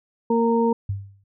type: harmonic tone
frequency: 231.1 Hz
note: A#3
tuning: 15 cents flat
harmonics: 1 / 2 / 4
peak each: -20 / -20 / -24 dBFS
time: 0.3-0.73 s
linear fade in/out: 5 ms
type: tone with exponential decay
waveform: sine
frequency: 98.9 Hz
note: G2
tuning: 16 cents sharp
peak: -20 dBFS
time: 0.89-1.24 s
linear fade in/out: 5 ms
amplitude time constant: 75 ms
effects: none